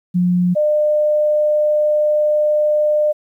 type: tone pair in turn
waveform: sine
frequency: 178.5 / 602.1 Hz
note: F3 / D5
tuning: +38 / +43 cents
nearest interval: octave + major sixth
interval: 2105 cents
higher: second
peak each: -12 dBFS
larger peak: neither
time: 0.14-0.55 / 0.55-3.13 s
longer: second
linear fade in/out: 20 ms
effects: 9-bit